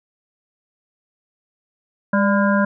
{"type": "harmonic tone with a mistuned harmonic", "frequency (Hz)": 202.4, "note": "G#3", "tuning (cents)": -44, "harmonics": [1, 3, 5, 7, 8], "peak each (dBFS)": [-16, -21, -23, -24, -25], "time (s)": [2.13, 2.65], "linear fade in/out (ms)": 5, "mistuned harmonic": 3, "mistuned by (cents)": -50, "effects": []}